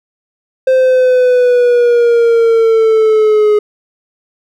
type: linear sweep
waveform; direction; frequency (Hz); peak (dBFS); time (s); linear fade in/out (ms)
triangle; down; 522 to 418.4; -4; 0.67-3.59; 5
effects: none